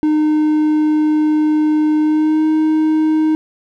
triangle tone with pitch glide, 305.9 to 312.1 Hz, D#4 to D#4, -29 to +5 cents, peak -9 dBFS, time 0.03-3.35 s, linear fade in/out 0 ms, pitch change +34 cents, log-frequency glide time 2-2.46 s, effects none

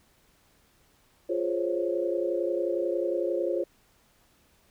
sine chord, Db major seventh, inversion first, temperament equal, 349.2 / 415.3 / 523.3 / 554.4 Hz, F4 / Ab4 / C5 / Db5, 0 / 0 / 0 / 0 cents, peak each -29 / -34 / -31 / -31 dBFS, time 1.29-3.64 s, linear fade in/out 10 ms, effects pink hiss -64 dBFS RMS until 4.7 s

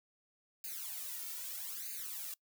blue noise with flanger, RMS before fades -43 dBFS, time 0.64-2.34 s, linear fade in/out 2 ms, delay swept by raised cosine 0.44 to 2.24 ms, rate 0.79 Hz, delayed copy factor +1, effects noise-tail reverb RT60 0.1 s tail -23 dB re dry

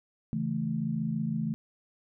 sine chord, A major, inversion first, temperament equal, 138.59 / 164.81 / 220 Hz, C#3 / E3 / A3, 0 / 0 / 0 cents, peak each -35 / -32 / -31 dBFS, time 0.33-1.54 s, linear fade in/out 0 ms, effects none

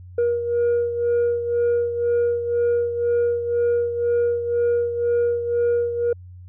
sine beating tone pair, 475.2 / 477.2 Hz, A#4 / A#4, +33 / +41 cents, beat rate 2 Hz, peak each -17 / -23 dBFS, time 0.18-6.13 s, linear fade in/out 5 ms, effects tanh soft clip ceiling -15 dBFS + added 90 Hz sine -38 dBFS peak until 6.48 s

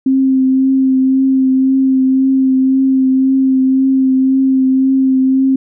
sine tone with vibrato, 264.1 Hz, C4, 16 cents sharp, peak -8 dBFS, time 0.06-5.56 s, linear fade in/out 5 ms, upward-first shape triangle, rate 1.9 Hz, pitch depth 20 cents each way, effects none

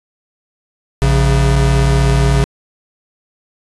square tone pair together, 57.53 / 136.4 Hz, A#1 / C#3, -22 / -28 cents, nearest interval octave + minor third, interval 1494 cents, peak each -13 dBFS, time 1.02-2.44 s, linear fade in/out 0 ms, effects resampled to 24000 Hz

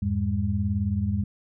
sine tone cluster, 85.3 / 104 / 202.9 Hz, F2 / G#2 / G#3, -40 / +3 / -40 cents, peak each -27 dBFS, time 0.02-1.24 s, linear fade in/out 5 ms, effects none

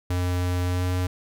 square tone with pitch glide, 89.6 to 90.69 Hz, F2 to F#2, +45 to -34 cents, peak -23 dBFS, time 0.1-1.07 s, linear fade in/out 5 ms, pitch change +21 cents, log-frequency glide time 0.69-0.89 s, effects none

